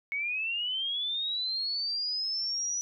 sine linear sweep, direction up, 2200 to 5920 Hz, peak -29 dBFS, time 0.12-2.81 s, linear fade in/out 0 ms, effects none

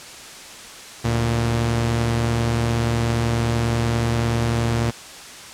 sawtooth tone pair together, 73.42 / 116.55 Hz, D2 / A#2, 0 / 0 cents, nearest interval minor sixth, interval 800 cents, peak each -23 / -15 dBFS, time 1.04-4.91 s, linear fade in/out 10 ms, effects white hiss -38 dBFS RMS until 5.53 s + low-pass 8000 Hz 12 dB/octave

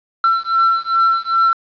triangle beating tone pair, 1346 / 1348.5 Hz, E6 / E6, +36 / +39 cents, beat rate 2.5 Hz, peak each -14 dBFS, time 0.24-1.53 s, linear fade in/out 2 ms, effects resampled to 11025 Hz + 7-bit

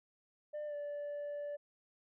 sine tone with pitch glide, 598 to 582 Hz, D5 to D5, +31 to -16 cents, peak -36 dBFS, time 0.53-1.57 s, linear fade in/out 20 ms, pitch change -47 cents, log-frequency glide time 0.66-0.75 s, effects tanh soft clip ceiling -38 dBFS

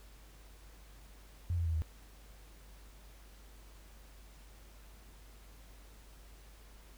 sine tone with pitch steps, 87.31 / 84.48 / 81.75 / 79.1 Hz, F2 / E2 / E2 / D#2, 0 / +43 / -14 / +29 cents, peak -30 dBFS, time 1.5-1.82 s, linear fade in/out 0 ms, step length 80 ms, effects added 50 Hz sine -54 dBFS peak until 6.97 s + pink hiss -61 dBFS RMS until 6.97 s

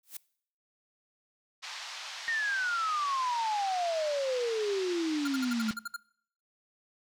blue noise with exponential growth, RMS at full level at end -36 dBFS, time 0.03-0.17 s, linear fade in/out 5 ms, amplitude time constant 29 ms
white band-pass noise, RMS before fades -42 dBFS, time 1.62-5.74 s, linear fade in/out 20 ms, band 770 to 5400 Hz, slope 24 dB/octave
sine exponential sweep, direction down, 1865 to 214.1 Hz, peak -28 dBFS, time 2.28-5.71 s, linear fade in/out 0 ms
square tone bursts, 1401 Hz, F6, 5 cents sharp, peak -34 dBFS, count 9, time 5.25-5.964 s, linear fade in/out 5 ms, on 26 ms, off 60 ms
effects noise-tail reverb RT60 0.6 s tail -22 dB re dry

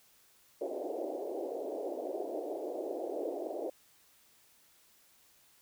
pink band-pass noise, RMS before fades -38 dBFS, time 0.61-3.7 s, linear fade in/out 5 ms, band 320 to 690 Hz, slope 48 dB/octave, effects white hiss -65 dBFS RMS until 5.61 s

